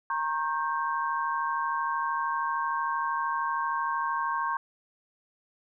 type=chord; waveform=sine; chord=G diminished; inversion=first; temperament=equal with one note detuned; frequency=932.3 / 1085.3 / 1568 Hz; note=Bb5 / Db6 / G6; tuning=0 / -37 / 0 cents; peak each=-31 / -29 / -34 dBFS; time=0.1-4.57 s; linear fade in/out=2 ms; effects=none